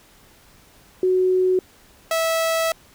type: tone pair in turn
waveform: sine / sawtooth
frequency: 370 / 653 Hz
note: F#4 / E5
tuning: 0 / -17 cents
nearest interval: minor seventh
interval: 983 cents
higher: second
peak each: -15 dBFS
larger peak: neither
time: 1.03-1.59 / 2.11-2.72 s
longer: second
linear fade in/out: 2 ms
effects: pink hiss -52 dBFS RMS until 2.94 s